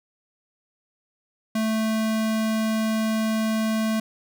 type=tone; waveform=square; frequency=220 Hz; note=A3; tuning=in tune; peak=-22 dBFS; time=1.55-4 s; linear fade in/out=5 ms; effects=none